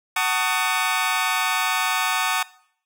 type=chord; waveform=20% pulse; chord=D# half-diminished seventh; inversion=first; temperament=just; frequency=746.7 / 896 / 1120.1 / 1244.5 Hz; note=F#5 / A5 / C#6 / D#6; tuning=+16 / +31 / +18 / 0 cents; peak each=-21 dBFS; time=0.16-2.43 s; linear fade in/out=5 ms; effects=noise-tail reverb RT60 0.6 s tail -20 dB re dry